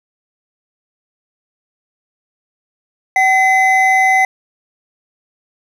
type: tone pair together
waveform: triangle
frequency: 762.3 / 2035 Hz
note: G5 / C7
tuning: -49 / -49 cents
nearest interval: octave + perfect fourth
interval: 1700 cents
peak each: -10 dBFS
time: 3.16-4.25 s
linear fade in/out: 2 ms
effects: none